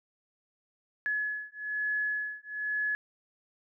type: beating tone pair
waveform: sine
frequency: 1700 / 1701.1 Hz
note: G#6 / G#6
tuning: +40 / +41 cents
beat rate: 1.1 Hz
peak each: -33 / -33 dBFS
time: 1.06-2.95 s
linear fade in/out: 0 ms
effects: none